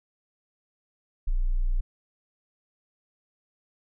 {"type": "tone", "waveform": "sine", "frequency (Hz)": 29.84, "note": "A#0", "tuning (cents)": 41, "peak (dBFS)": -21, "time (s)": [1.27, 1.81], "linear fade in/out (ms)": 10, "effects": []}